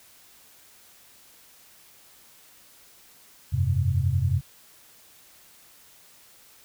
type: chord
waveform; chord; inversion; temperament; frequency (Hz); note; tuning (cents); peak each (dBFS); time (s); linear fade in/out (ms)
sine; F suspended second; none; just; 87.31 / 98.22 / 130.96; F2 / G2 / C3; 0 / +4 / +2; -25; 3.52-4.41; 20
effects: white hiss -54 dBFS RMS until 6.64 s